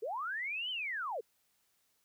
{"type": "linear two-way sweep", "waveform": "sine", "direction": "up then down", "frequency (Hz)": [392.7, 3110, 392.7], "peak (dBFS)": -35, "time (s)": [0.02, 1.21], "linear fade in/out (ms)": 10, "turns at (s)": 0.7, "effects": ["white hiss -75 dBFS RMS until 2.04 s"]}